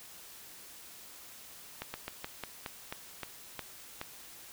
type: slowing click train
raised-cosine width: 0.3 ms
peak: -21 dBFS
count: 10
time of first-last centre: 1.82-4.014 s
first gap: 120 ms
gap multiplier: 1.17
effects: white hiss -51 dBFS RMS until 4.52 s